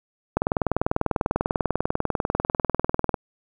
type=click train; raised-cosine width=1 ms; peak=-7 dBFS; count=57; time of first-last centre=0.37-3.142 s; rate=20.2 Hz; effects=8-bit